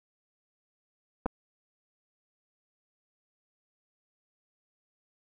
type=clicks; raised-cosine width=1 ms; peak=-16 dBFS; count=2; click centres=1.259 / 1.263 s; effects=none